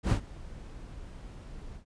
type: noise with ADSR envelope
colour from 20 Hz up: brown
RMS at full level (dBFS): -22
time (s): 0.03-1.85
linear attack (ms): 77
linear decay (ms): 95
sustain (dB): -22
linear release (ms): 100
effects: resampled to 22050 Hz